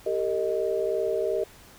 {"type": "chord", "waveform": "sine", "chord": "Eb major", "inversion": "first", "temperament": "equal with one note detuned", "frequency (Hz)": [392, 454.7, 622.3], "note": ["G4", "Bb4", "Eb5"], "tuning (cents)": [0, -43, 0], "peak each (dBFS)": -28, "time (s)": [0.06, 1.44], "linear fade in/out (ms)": 5, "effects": ["pink hiss -51 dBFS RMS until 1.78 s"]}